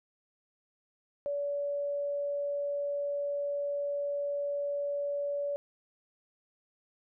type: tone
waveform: sine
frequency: 572 Hz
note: D5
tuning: 46 cents flat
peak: -30 dBFS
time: 1.26-5.56 s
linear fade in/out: 0 ms
effects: none